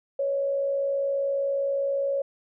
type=tone with frequency modulation; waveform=sine; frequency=554.4 Hz; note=C#5; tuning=in tune; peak=-23 dBFS; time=0.19-2.22 s; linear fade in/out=5 ms; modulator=59.7 Hz; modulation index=0.36; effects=none